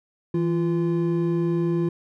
triangle tone pair together, 165 / 344.7 Hz, E3 / F4, +2 / -23 cents, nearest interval octave + minor second, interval 1275 cents, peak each -21 dBFS, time 0.34-1.89 s, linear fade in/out 5 ms, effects none

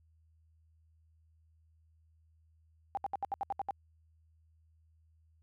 sine tone bursts, 794 Hz, G5, 22 cents sharp, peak -31 dBFS, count 9, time 2.95-3.708 s, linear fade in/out 0 ms, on 22 ms, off 70 ms, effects added 80 Hz sine -64 dBFS peak until 5.42 s

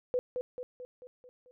sine tone with echo, 499.2 Hz, B4, 19 cents sharp, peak -26 dBFS, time 0.14-0.19 s, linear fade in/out 0 ms, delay 220 ms, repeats 6, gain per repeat -5 dB, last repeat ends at 1.51 s, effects none

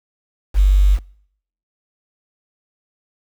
sine tone with quantisation, 48.4 Hz, G1, 21 cents flat, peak -8 dBFS, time 0.54-0.99 s, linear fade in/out 50 ms, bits 6, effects noise-tail reverb RT60 0.7 s tail -25 dB re dry

